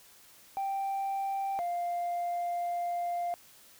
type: tone pair in turn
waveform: sine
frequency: 784 / 698.5 Hz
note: G5 / F5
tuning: 0 / 0 cents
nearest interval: major second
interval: 200 cents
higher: first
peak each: -28 dBFS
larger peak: neither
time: 0.57-1.59 / 1.59-3.34 s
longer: second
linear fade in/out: 0 ms
effects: tanh soft clip ceiling -28 dBFS + white hiss -57 dBFS RMS until 3.79 s